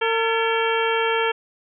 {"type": "harmonic tone with a mistuned harmonic", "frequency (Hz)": 453.7, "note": "A#4", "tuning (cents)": -47, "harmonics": [1, 2, 3, 4, 5, 6, 7], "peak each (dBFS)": [-22, -25, -27, -28, -29, -30, -30], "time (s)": [0.01, 1.32], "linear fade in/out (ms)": 10, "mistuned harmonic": 4, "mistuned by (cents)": -91, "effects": []}